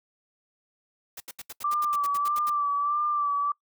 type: noise bursts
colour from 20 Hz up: white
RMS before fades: -39 dBFS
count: 13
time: 1.17-2.499 s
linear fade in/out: 5 ms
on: 33 ms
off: 75 ms
type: tone with vibrato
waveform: sine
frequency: 1170 Hz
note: D6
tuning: 7 cents flat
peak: -23 dBFS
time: 1.64-3.52 s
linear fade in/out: 5 ms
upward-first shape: sine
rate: 1.6 Hz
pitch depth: 40 cents each way
effects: noise-tail reverb RT60 0.1 s tail -23 dB re dry